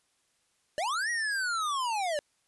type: linear two-way sweep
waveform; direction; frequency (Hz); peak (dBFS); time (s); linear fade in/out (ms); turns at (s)
square; up then down; 565 to 1920 to 565; -29; 0.78-2.19; 0; 1.1
effects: white hiss -72 dBFS RMS until 2.47 s + resampled to 24000 Hz